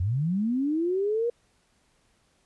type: linear sweep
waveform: sine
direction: up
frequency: 82.41 to 482.2 Hz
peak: -23 dBFS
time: 0-1.3 s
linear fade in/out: 5 ms
effects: pink hiss -67 dBFS RMS until 2.45 s + resampled to 24000 Hz